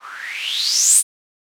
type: noise with low-pass filter sweep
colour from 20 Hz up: violet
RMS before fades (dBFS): -18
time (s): 0-1.03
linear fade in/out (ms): 50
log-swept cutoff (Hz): 1100 to 9700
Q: 8.4
effects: none